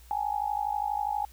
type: tone with amplitude modulation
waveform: sine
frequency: 830.6 Hz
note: G#5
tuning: in tune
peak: -23 dBFS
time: 0.11-1.25 s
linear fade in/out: 0 ms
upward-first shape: sine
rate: 52.3 Hz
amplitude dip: 90%
effects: added 60 Hz sine -50 dBFS peak until 1.32 s + white hiss -58 dBFS RMS until 1.32 s